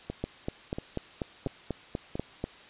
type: two click trains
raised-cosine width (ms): 2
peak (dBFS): -17 / -20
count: 10 / 4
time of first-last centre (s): 0.24-2.44 / 0.1-2.155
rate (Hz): 4.09 / 1.46
effects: white hiss -51 dBFS RMS until 2.69 s + resampled to 8000 Hz